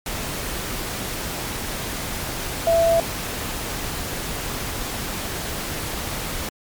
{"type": "tone in noise", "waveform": "sine", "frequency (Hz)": 667, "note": "E5", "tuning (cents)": 20, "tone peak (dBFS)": -14, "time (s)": [2.67, 3], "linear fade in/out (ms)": 2, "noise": "pink", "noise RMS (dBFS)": -28, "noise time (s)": [0.06, 6.49], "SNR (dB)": 11, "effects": ["MP3 96 kbps"]}